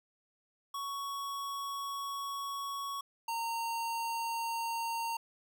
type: tone pair in turn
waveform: square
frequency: 1115 / 920.5 Hz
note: C#6 / A#5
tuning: +10 / -22 cents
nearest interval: minor third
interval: 332 cents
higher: first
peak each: -37 / -34 dBFS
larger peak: second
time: 0.74-3.01 / 3.28-5.17 s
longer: first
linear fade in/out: 5 ms
effects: none